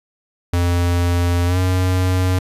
square tone with pitch glide, 87.31 to 92.08 Hz, F2 to F#2, 0 to -8 cents, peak -15 dBFS, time 0.53-2.39 s, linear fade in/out 5 ms, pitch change +92 cents, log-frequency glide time 1.46-1.58 s, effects resampled to 32000 Hz

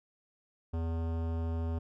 sine tone with hard clipping, 82.41 Hz, E2, in tune, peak -33 dBFS, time 0.73-1.79 s, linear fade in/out 10 ms, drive 18 dB, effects none

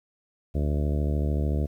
harmonic tone, 73.5 Hz, D2, 2 cents sharp, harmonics 1 / 2 / 3 / 4 / 5 / 6 / 7 / 8 / 9, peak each -24 / -30 / -34 / -36 / -38 / -40 / -41 / -42 / -43 dBFS, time 0.54-1.67 s, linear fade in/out 20 ms, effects 10-bit

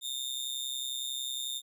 sawtooth tone with amplitude modulation, 3634 Hz, A#7, 45 cents flat, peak -27 dBFS, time 0.01-1.62 s, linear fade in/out 50 ms, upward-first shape sine, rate 131 Hz, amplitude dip 85%, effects none

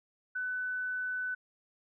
sine tone, 1500 Hz, F#6, 23 cents sharp, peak -32 dBFS, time 0.35-1.35 s, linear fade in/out 10 ms, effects none

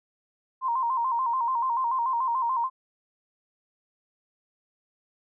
sine tone with vibrato, 987.8 Hz, B5, in tune, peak -23 dBFS, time 0.61-2.7 s, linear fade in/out 50 ms, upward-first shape square, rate 6.9 Hz, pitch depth 95 cents each way, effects none

